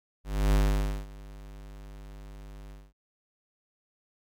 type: tone with ADSR envelope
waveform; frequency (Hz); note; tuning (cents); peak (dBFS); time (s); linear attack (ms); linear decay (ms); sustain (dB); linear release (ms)
square; 50; G1; +35; -20; 0.24-2.93; 290; 530; -23; 220
effects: AAC 64 kbps